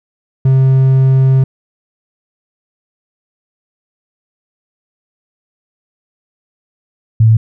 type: tone pair in turn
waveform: triangle / sine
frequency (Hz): 132.6 / 111.43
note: C3 / A2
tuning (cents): +23 / +22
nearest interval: minor third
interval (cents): 301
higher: first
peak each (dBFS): -4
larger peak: neither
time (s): 0.45-1.44 / 7.2-7.37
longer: first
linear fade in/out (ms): 5
effects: none